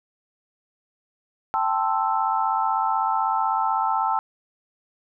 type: chord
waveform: sine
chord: A minor seventh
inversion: third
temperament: equal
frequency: 784 / 880 / 1046.5 / 1318.5 Hz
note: G5 / A5 / C6 / E6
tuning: 0 / 0 / 0 / 0 cents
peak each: -26 / -23 / -29 / -26 dBFS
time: 1.54-4.19 s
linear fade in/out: 0 ms
effects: none